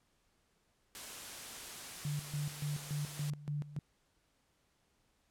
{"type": "noise", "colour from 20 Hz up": "white", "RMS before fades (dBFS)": -46, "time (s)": [0.95, 3.3], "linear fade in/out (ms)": 0}
{"type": "tone with tremolo", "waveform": "sine", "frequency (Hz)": 146.83, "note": "D3", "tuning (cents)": 0, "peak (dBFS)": -34, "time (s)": [2.05, 3.79], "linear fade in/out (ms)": 2, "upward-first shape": "square", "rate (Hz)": 3.5, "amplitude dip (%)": 80}
{"effects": ["pink hiss -75 dBFS RMS until 5.3 s", "low-pass 11000 Hz 12 dB/octave"]}